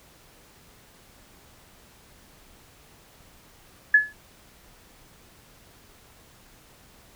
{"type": "tone with exponential decay", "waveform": "sine", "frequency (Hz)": 1708, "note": "G#6", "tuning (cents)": 48, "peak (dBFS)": -9, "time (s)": [3.94, 4.13], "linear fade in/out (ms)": 5, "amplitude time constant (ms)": 40, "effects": ["pink hiss -54 dBFS RMS until 7.15 s"]}